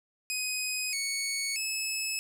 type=tone with pitch steps; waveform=15% pulse; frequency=2510 / 2221 / 2595 Hz; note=D#7 / C#7 / E7; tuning=+15 / +3 / -28 cents; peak=-23 dBFS; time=0.3-2.19 s; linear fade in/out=0 ms; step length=630 ms; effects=none